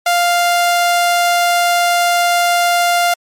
sawtooth tone, 698.5 Hz, F5, in tune, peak -7 dBFS, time 0.06-3.14 s, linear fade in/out 5 ms, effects MP3 64 kbps

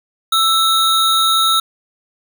square tone pair together, 1323 / 3742 Hz, E6 / A#7, +6 / +6 cents, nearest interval octave + tritone, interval 1800 cents, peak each -15 dBFS, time 0.32-1.6 s, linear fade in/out 5 ms, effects none

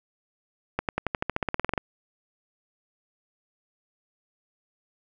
accelerating click train, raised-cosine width 0.5 ms, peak -10 dBFS, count 16, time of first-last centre 0.79-1.778 s, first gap 98 ms, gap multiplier 0.94, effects none

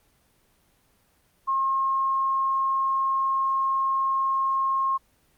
sine tone, 1074 Hz, C6, 45 cents sharp, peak -21 dBFS, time 1.47-4.98 s, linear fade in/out 20 ms, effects pink hiss -64 dBFS RMS until 5.37 s + Opus 24 kbps

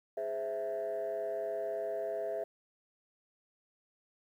sine chord, Ab augmented, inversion none, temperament equal with one note detuned, 415.3 / 518.4 / 659.3 Hz, Ab4 / C5 / E5, 0 / -16 / 0 cents, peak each -38 / -39 / -34 dBFS, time 0.17-2.44 s, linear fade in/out 5 ms, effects tanh soft clip ceiling -29 dBFS + 11-bit

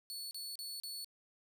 sawtooth tone bursts, 4423 Hz, C#8, 5 cents flat, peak -39 dBFS, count 4, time 0.1-1.045 s, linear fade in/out 0 ms, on 210 ms, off 35 ms, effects none

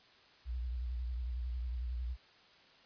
sine tone with vibrato, 60.9 Hz, B1, 24 cents flat, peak -35 dBFS, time 0.45-2.17 s, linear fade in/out 50 ms, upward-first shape sine, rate 11 Hz, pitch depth 84 cents each way, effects white hiss -62 dBFS RMS until 2.85 s + resampled to 11025 Hz

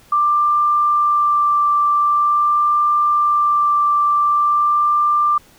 sine tone with vibrato, 1181 Hz, D6, 9 cents sharp, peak -12 dBFS, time 0.12-5.38 s, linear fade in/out 5 ms, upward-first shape sine, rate 0.45 Hz, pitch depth 9 cents each way, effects pink hiss -49 dBFS RMS until 5.58 s

